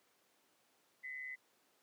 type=tone with amplitude modulation; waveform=sine; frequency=2014 Hz; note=B6; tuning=33 cents sharp; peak=-40 dBFS; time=1.03-1.36 s; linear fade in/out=20 ms; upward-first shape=sine; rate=139 Hz; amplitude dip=60%; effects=pink hiss -73 dBFS RMS until 1.82 s + high-pass 300 Hz 12 dB/octave